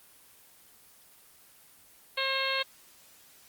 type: harmonic tone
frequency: 536 Hz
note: C5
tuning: 42 cents sharp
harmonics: 1 / 2 / 3 / 4 / 5 / 6 / 7 / 8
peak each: -35 / -35 / -35 / -35 / -35 / -35 / -35 / -35 dBFS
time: 2.17-2.63 s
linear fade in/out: 10 ms
effects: white hiss -57 dBFS RMS until 3.48 s + Opus 24 kbps